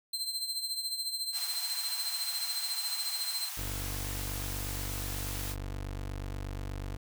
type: tone with tremolo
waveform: sawtooth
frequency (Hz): 4118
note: C8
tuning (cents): -28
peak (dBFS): -27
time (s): 0.13-3.49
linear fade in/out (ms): 5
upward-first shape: triangle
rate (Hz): 14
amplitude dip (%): 70
type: high-pass noise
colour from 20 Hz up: white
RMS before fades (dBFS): -40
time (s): 1.32-5.56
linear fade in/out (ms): 50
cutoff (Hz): 670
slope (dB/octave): 96
type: tone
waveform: 25% pulse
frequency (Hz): 48.34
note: G1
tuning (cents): -23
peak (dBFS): -32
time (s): 3.57-6.97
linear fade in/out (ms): 10
effects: none